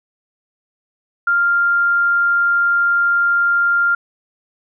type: tone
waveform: sine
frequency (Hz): 1396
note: F6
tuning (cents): -1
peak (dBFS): -12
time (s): 1.27-3.95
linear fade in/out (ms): 5
effects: none